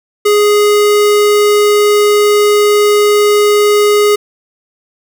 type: tone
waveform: square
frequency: 415.3 Hz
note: G#4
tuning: in tune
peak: -7 dBFS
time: 0.25-4.16 s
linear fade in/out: 10 ms
effects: none